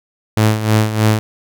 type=tone with tremolo; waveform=sawtooth; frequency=108.4 Hz; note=A2; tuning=25 cents flat; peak=-5 dBFS; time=0.37-1.19 s; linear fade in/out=0 ms; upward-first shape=sine; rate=3.2 Hz; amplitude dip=70%; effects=none